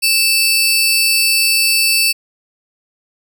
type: tone pair together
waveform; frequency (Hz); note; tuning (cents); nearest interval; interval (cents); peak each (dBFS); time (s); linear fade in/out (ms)
sawtooth; 2637 / 4559; E7 / C#8; 0 / +48; major sixth; 948; -11; 0.02-2.13; 20
effects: none